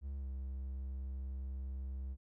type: tone with pitch glide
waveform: triangle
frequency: 68.9 to 66.06 Hz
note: C#2 to C2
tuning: -10 to +17 cents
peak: -37 dBFS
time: 0.01-2.17 s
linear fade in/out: 50 ms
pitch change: -73 cents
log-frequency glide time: 0.18-0.26 s
effects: none